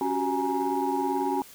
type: tone cluster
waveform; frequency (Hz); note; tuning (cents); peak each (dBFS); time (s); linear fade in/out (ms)
sine; 277.1 / 367.2 / 385.4 / 835 / 945; C#4 / F#4 / G4 / G#5 / A#5; -1 / -13 / -29 / +9 / +23; -29 / -30 / -34 / -28 / -31; 0.01-1.42; 2
effects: tanh soft clip ceiling -16 dBFS + white hiss -49 dBFS RMS until 1.54 s